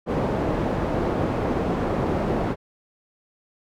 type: low-pass noise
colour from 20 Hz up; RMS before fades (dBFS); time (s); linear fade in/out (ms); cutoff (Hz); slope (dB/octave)
white; -24; 0.06-2.56; 50; 530; 12
effects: none